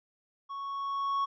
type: tone with level ramp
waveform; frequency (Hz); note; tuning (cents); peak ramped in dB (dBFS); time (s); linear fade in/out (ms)
triangle; 1108.7; C#6; 0; -35 to -24; 0.49-1.26; 20
effects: resampled to 16000 Hz

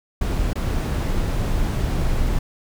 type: noise with dropouts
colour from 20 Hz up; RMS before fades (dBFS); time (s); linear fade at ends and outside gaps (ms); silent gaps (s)
brown; -21; 0.21-2.39; 5; 0.533-0.555
effects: none

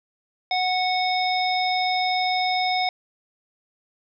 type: harmonic tone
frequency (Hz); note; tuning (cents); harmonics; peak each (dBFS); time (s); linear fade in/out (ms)
737; F#5; -7; 1 / 3 / 5 / 7; -22 / -27 / -29 / -30; 0.51-2.89; 2
effects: none

